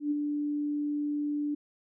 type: tone with ADSR envelope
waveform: sine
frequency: 293.7 Hz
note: D4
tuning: in tune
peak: -24 dBFS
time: 0-1.55 s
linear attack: 110 ms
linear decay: 25 ms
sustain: -4 dB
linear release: 9 ms
effects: none